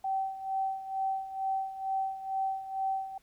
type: tone with tremolo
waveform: sine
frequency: 771 Hz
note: G5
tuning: 29 cents flat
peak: -27 dBFS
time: 0.04-3.18 s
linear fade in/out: 5 ms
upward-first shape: sine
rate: 2.2 Hz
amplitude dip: 75%
effects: pink hiss -67 dBFS RMS until 3.22 s